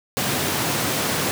pink high-pass noise, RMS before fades -23 dBFS, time 0.17-1.31 s, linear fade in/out 0 ms, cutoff 110 Hz, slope 24 dB/octave, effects none

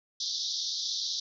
pink band-pass noise, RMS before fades -33 dBFS, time 0.2-1.2 s, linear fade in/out 5 ms, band 3500 to 6000 Hz, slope 96 dB/octave, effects none

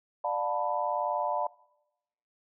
sine chord, B half-diminished seventh, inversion first, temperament just, 592.7 / 711.2 / 889 / 987.8 Hz, D5 / F5 / A5 / B5, +16 / +31 / +18 / 0 cents, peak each -33 dBFS, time 0.24-1.47 s, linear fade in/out 5 ms, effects noise-tail reverb RT60 0.9 s tail -22 dB re dry

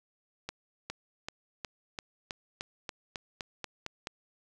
accelerating click train, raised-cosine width 0.2 ms, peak -19 dBFS, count 13, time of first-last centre 0.49-4.071 s, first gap 410 ms, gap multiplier 0.94, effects none

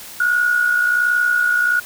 sine tone with amplitude modulation, 1451 Hz, F#6, 34 cents flat, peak -11 dBFS, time 0.2-1.8 s, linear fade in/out 5 ms, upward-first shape sine, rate 61.3 Hz, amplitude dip 55%, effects white hiss -36 dBFS RMS until 1.85 s

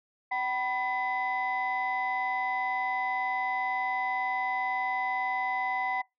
sine tone cluster, 761 / 983 / 2013 Hz, F#5 / B5 / B6, +48 / -8 / +33 cents, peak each -30 / -33 / -31 dBFS, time 0.31-6.02 s, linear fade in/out 10 ms, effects noise-tail reverb RT60 0.2 s tail -24 dB re dry + tanh soft clip ceiling -21 dBFS

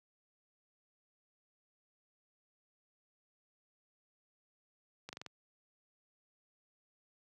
slowing click train, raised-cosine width 0.2 ms, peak -27 dBFS, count 5, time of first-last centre 5.09-5.263 s, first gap 39 ms, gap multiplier 1.07, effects high-pass 100 Hz 12 dB/octave

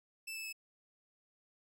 sawtooth tone with pitch steps, 2644 / 2623 / 2602 Hz, E7 / E7 / E7, +5 / -9 / -23 cents, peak -38 dBFS, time 0.27-0.528 s, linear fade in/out 10 ms, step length 86 ms, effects none

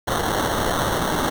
blue noise with sample-and-hold, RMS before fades -22 dBFS, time 0.07-1.3 s, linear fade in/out 10 ms, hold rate 2450 Hz, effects none

